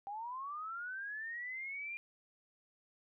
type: linear sweep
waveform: sine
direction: up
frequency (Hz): 784 to 2417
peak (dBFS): -40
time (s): 0.07-1.97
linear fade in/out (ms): 0
effects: none